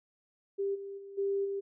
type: tone with level steps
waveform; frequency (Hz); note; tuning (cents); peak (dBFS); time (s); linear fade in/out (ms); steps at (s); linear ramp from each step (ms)
sine; 396; G4; +18; -29 / -39 / -44 / -28 / -32; 0.58-1.61; 20; 0.74 / 0.97 / 1.17 / 1.44; 20
effects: none